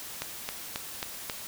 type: click train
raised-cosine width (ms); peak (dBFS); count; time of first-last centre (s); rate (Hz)
0.2; -14; 5; 0.22-1.298; 3.71
effects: white hiss -41 dBFS RMS until 1.47 s